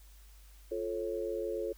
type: chord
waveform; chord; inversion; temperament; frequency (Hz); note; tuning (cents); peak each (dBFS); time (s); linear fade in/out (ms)
sine; F augmented; none; just; 349.2 / 436.5 / 545.7; F4 / A4 / C#5; 0 / -14 / -27; -38 / -36 / -38; 0.71-1.73; 10
effects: added 50 Hz sine -53 dBFS peak until 1.77 s + white hiss -63 dBFS RMS until 1.77 s